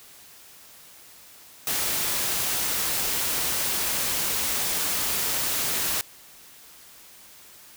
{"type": "noise", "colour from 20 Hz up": "white", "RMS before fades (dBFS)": -26, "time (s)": [1.67, 6.01], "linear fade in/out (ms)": 0, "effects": ["white hiss -49 dBFS RMS until 7.76 s"]}